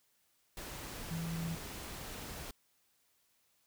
sine tone in noise, 165.2 Hz, E3, 4 cents sharp, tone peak -36 dBFS, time 1.11-1.55 s, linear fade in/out 2 ms, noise pink, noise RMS -45 dBFS, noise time 0.57-2.51 s, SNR +6 dB, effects white hiss -74 dBFS RMS until 3.66 s

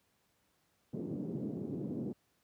white band-pass noise, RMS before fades -39 dBFS, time 0.93-2.13 s, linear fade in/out 5 ms, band 130 to 340 Hz, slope 24 dB/octave, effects pink hiss -75 dBFS RMS until 2.43 s + high-pass 80 Hz 12 dB/octave

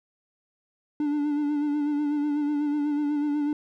triangle tone with vibrato, 293.7 Hz, D4, in tune, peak -21 dBFS, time 1-3.53 s, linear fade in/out 2 ms, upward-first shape sine, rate 8.1 Hz, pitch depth 37 cents each way, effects none

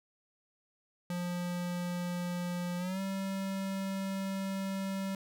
square tone with pitch glide, 176.5 to 193.59 Hz, F3 to G3, +19 to -21 cents, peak -34 dBFS, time 1.1-5.15 s, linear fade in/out 2 ms, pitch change +160 cents, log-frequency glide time 2.78-3 s, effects none

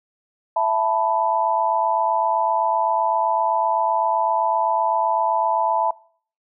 sine chord, E suspended fourth, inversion none, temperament equal with one note detuned, 663.5 / 880 / 987.8 Hz, E5 / A5 / B5, +11 / 0 / 0 cents, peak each -22 / -20 / -22 dBFS, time 0.56-5.91 s, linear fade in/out 5 ms, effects noise-tail reverb RT60 0.5 s tail -22 dB re dry

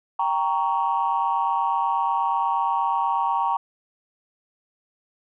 sine chord, G diminished, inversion none, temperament equal with one note detuned, 784 / 932.3 / 1116.4 Hz, G5 / Bb5 / Db6, 0 / 0 / +12 cents, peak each -25 / -22 / -25 dBFS, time 0.19-3.57 s, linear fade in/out 5 ms, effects tanh soft clip ceiling -12 dBFS

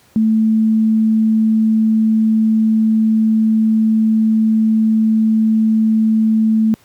sine tone, 220 Hz, A3, in tune, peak -10 dBFS, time 0.16-6.74 s, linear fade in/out 0 ms, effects pink hiss -51 dBFS RMS until 6.84 s + high-pass 80 Hz 12 dB/octave

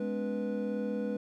triangle tone cluster, 209.5 / 251.2 / 287.4 / 490.1 Hz, G#3 / B3 / D4 / B4, +15 / +30 / -37 / -13 cents, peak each -32 / -38 / -38 / -33 dBFS, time 0-1.17 s, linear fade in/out 5 ms, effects none

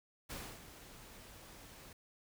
pink noise with ADSR envelope, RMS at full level -44 dBFS, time 0.29-1.93 s, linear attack 19 ms, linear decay 280 ms, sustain -11 dB, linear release 3 ms, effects none

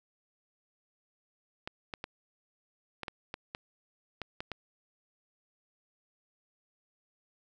clicks, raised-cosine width 0.3 ms, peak -21 dBFS, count 10, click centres 1.675 / 1.938 / 2.041 / 3.033 / 3.082 / 3.341 / 3.549 / 4.217 / 4.405 / 4.517 s, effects none

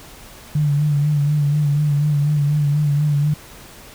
sine tone with vibrato, 146.83 Hz, D3, in tune, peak -14 dBFS, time 0.55-3.34 s, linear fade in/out 5 ms, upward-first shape sine, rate 4.1 Hz, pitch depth 47 cents each way, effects pink hiss -41 dBFS RMS until 3.94 s

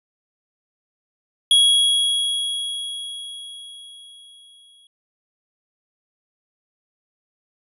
square tone with exponential decay, 3322 Hz, G#7, in tune, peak -11 dBFS, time 1.51-4.87 s, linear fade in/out 2 ms, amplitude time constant 730 ms, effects resampled to 24000 Hz

